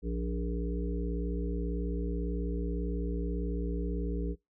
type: harmonic tone with a mistuned harmonic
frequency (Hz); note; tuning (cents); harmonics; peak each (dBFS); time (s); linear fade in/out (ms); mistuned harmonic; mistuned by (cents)
58.27; A#1; 0; 1 / 3 / 5 / 7 / 8; -32 / -37 / -39 / -41 / -43; 0.02-4.36; 50; 3; +19
effects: noise-tail reverb RT60 0.2 s tail -26 dB re dry